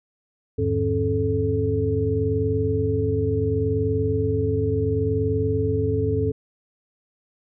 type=tone cluster; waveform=sine; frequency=82.8 / 103.5 / 151.8 / 271.4 / 434.4 Hz; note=E2 / G#2 / D#3 / C#4 / A4; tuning=+8 / -5 / -42 / -36 / -22 cents; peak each=-28 / -24 / -32 / -28 / -23 dBFS; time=0.58-6.32 s; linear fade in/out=10 ms; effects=none